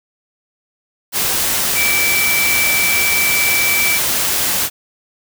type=tone in noise; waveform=sine; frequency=2317 Hz; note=D7; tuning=24 cents flat; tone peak=-15 dBFS; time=1.74-4 s; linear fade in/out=50 ms; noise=white; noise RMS=-17 dBFS; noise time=1.12-4.7 s; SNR=-1 dB; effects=none